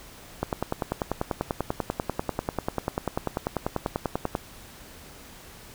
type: click train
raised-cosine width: 1 ms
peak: -11 dBFS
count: 41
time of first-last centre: 0.43-4.352 s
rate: 10.2 Hz
effects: pink hiss -47 dBFS RMS until 5.74 s